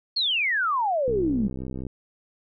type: exponential sweep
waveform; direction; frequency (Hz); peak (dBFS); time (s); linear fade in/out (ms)
sine; down; 4433 to 192; -21; 0.16-1.48; 10
type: click train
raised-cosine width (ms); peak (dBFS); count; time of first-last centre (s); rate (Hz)
3; -21; 52; 1.08-1.867; 64.8
effects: none